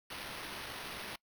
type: noise with sample-and-hold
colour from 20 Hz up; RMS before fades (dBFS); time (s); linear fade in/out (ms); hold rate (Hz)
white; -44; 0.1-1.16; 5; 7350
effects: noise-tail reverb RT60 0.1 s tail -23 dB re dry